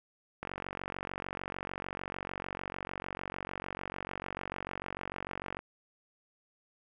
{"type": "click train", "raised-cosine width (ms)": 0.5, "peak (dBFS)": -22, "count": 242, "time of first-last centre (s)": [0.43, 5.591], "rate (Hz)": 46.7, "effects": []}